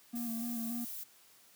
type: tone with vibrato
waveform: triangle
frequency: 233.1 Hz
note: A#3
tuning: in tune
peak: -34 dBFS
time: 0.13-0.85 s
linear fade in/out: 10 ms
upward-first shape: square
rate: 3.5 Hz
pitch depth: 32 cents each way
type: noise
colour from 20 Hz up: violet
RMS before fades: -43 dBFS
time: 0.15-1.04 s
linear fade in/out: 10 ms
effects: white hiss -62 dBFS RMS until 1.55 s + high-pass 100 Hz 12 dB/octave